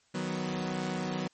sawtooth chord, B major, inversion first, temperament equal, 155.56 / 185 / 246.9 Hz, D#3 / F#3 / B3, 0 / 0 / 0 cents, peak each -34 / -30 / -33 dBFS, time 0.14-1.28 s, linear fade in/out 10 ms, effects white hiss -68 dBFS RMS until 1.33 s + MP3 32 kbps

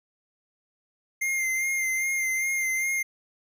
square tone with vibrato, 2103 Hz, C7, 8 cents sharp, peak -25 dBFS, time 1.21-3.03 s, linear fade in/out 10 ms, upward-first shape sine, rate 2.5 Hz, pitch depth 30 cents each way, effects none

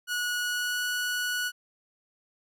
sawtooth tone with pitch glide, 1460 to 1470.2 Hz, F#6 to F#6, -24 to -11 cents, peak -24 dBFS, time 0.07-1.52 s, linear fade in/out 50 ms, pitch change +13 cents, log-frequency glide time 0.39-0.82 s, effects none

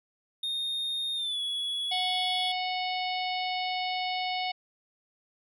triangle tone with pitch glide, 3683 to 3377 Hz, A#7 to G#7, -22 to +28 cents, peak -28 dBFS, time 0.43-2.52 s, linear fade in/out 5 ms, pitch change -150 cents, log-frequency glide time 1.15-1.4 s
harmonic tone, 736 Hz, F#5, 9 cents flat, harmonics 1 / 3 / 4 / 5 / 6 / 7, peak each -31 / -36 / -37 / -39 / -40 / -45 dBFS, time 1.91-4.52 s, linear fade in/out 10 ms
effects none

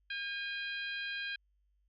harmonic tone with a mistuned harmonic, 806 Hz, G5, 48 cents sharp, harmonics 2 / 3 / 4 / 5 / 6, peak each -39 / -42 / -44 / -47 / -57 dBFS, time 0.1-1.36 s, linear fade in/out 5 ms, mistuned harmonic 3, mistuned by +37 cents, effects added 50 Hz sine -70 dBFS peak until 1.88 s

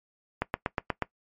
click train, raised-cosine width 0.5 ms, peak -11 dBFS, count 6, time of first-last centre 0.42-1.023 s, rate 8.29 Hz, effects noise-tail reverb RT60 0.1 s tail -19 dB re dry + MP3 64 kbps

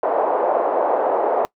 white band-pass noise, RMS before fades -19 dBFS, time 0.03-1.45 s, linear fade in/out 0 ms, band 450 to 770 Hz, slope 24 dB/octave, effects noise-tail reverb RT60 0.1 s tail -22 dB re dry

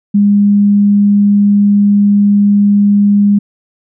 sine tone, 203.5 Hz, G#3, 35 cents flat, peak -5 dBFS, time 0.14-3.39 s, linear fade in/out 10 ms, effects none

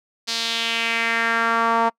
sawtooth tone with band-pass filter sweep, 229.4 Hz, A#3, 28 cents flat, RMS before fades -21 dBFS, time 0.27-1.9 s, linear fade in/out 20 ms, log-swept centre 4600 to 920 Hz, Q 2.7, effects noise-tail reverb RT60 0.1 s tail -26 dB re dry

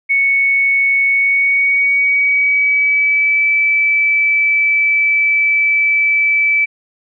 sine tone with pitch glide, 2217 to 2310 Hz, C#7 to D7, 0 to -29 cents, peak -10 dBFS, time 0.09-6.66 s, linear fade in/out 20 ms, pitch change +71 cents, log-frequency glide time 1.07-3.47 s, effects none

